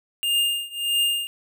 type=tone with tremolo; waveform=square; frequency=2816 Hz; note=F7; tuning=14 cents sharp; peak=-18 dBFS; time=0.23-1.27 s; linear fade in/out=0 ms; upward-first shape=triangle; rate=1.6 Hz; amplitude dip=95%; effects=none